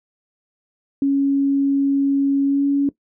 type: tone with pitch glide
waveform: sine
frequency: 277.2 to 280.9 Hz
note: C#4 to C#4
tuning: 0 to +23 cents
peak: -14 dBFS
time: 1.02-2.89 s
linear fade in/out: 2 ms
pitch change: +23 cents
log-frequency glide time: 2.45-2.65 s
effects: noise-tail reverb RT60 0.1 s tail -18 dB re dry